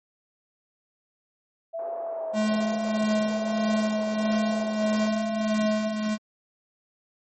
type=tone with vibrato; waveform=sine; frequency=659.3 Hz; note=E5; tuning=in tune; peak=-29 dBFS; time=1.73-5.94 s; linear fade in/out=20 ms; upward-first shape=sine; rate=1.2 Hz; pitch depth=39 cents each way
type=band-pass noise; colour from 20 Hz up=white; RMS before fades=-41 dBFS; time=1.79-5.08 s; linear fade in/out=2 ms; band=450 to 770 Hz; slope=24 dB/octave
type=tone with tremolo; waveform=square; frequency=214.2 Hz; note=A3; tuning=46 cents flat; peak=-22 dBFS; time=2.33-6.18 s; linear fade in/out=50 ms; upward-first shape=triangle; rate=1.6 Hz; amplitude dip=55%
effects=MP3 32 kbps